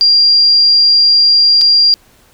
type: tone with dropouts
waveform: sine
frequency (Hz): 4775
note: D8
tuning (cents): +28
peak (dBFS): -5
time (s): 0.01-1.94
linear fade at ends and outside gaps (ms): 0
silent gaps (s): 1.612-1.616
effects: pink hiss -48 dBFS RMS until 2.33 s